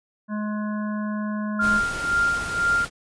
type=harmonic tone; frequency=211 Hz; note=G#3; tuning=28 cents sharp; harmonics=1 / 3 / 5 / 7 / 8; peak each=-25 / -37 / -36 / -40 / -42 dBFS; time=0.28-1.81 s; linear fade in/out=50 ms
type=tone with tremolo; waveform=sine; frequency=1396.9 Hz; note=F6; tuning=in tune; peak=-17 dBFS; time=1.59-2.85 s; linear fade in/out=5 ms; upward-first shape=sine; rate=2 Hz; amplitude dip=75%
type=noise; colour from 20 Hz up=pink; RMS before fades=-33 dBFS; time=1.6-2.9 s; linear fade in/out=50 ms
effects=resampled to 22050 Hz